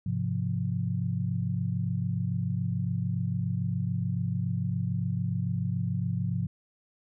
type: chord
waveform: sine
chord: F minor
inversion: first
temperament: equal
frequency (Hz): 103.83 / 130.81 / 174.61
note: Ab2 / C3 / F3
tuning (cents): 0 / 0 / 0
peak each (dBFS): -31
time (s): 0.06-6.47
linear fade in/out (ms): 5
effects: none